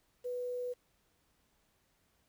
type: tone with quantisation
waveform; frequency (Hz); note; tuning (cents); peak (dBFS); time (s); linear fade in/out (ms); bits
sine; 493.9; B4; 0; -35; 0.24-0.74; 20; 10
effects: pink hiss -74 dBFS RMS until 2.28 s

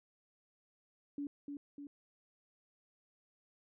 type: tone with echo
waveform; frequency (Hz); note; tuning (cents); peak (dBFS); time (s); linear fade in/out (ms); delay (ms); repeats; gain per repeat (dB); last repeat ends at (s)
sine; 286.3; D4; -44; -37; 1.18-1.27; 2; 300; 2; -4; 1.87
effects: none

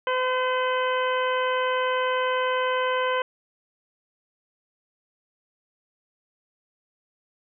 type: harmonic tone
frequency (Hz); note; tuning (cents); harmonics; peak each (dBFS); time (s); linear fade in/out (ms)
510; C5; -44; 1 / 2 / 3 / 4 / 5 / 6; -25 / -26 / -30 / -35 / -37 / -35; 0.07-3.22; 2
effects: none

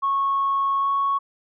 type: tone with pitch glide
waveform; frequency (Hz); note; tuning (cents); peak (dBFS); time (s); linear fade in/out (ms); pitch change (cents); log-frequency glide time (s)
sine; 1100 to 1108.3; C#6 to C#6; -14 to -1; -18; 0.02-1.19; 20; +13; 0.79-0.89
effects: tanh soft clip ceiling -14 dBFS

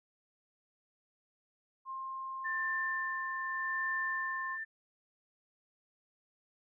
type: tone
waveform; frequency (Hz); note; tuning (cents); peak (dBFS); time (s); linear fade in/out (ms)
sine; 1060; C6; +22; -38; 1.85-4.58; 50
type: tone with tremolo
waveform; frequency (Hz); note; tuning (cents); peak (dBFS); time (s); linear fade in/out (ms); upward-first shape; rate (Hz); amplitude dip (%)
sine; 1781; A6; +21; -32; 2.44-4.65; 20; sine; 0.84; 45
effects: none

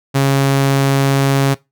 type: tone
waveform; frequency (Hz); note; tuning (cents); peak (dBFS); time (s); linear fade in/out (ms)
sawtooth; 137.3; C#3; -16; -7; 0.14-1.55; 20
effects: noise-tail reverb RT60 0.2 s tail -20 dB re dry

